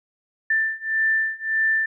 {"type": "beating tone pair", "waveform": "sine", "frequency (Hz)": [1774, 1775.7], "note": ["A6", "A6"], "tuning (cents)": [14, 15], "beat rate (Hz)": 1.7, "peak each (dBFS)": [-23, -22], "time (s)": [0.5, 1.86], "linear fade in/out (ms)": 5, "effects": []}